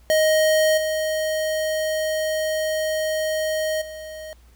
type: tone with level steps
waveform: square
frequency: 625 Hz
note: D#5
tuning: 8 cents sharp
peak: -16 / -22 / -34 dBFS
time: 0.1-4.33 s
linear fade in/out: 0 ms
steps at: 0.77 / 3.81 s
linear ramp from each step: 10 ms
effects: added 60 Hz sine -49 dBFS peak until 4.55 s + pink hiss -59 dBFS RMS until 4.55 s